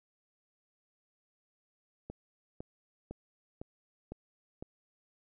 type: click train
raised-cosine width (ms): 2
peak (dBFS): -28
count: 6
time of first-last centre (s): 2.1-4.625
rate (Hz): 1.98
effects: none